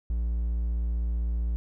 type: tone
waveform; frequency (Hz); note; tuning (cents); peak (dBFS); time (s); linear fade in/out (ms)
triangle; 57.8; A#1; -14; -23; 0.1-1.56; 0
effects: none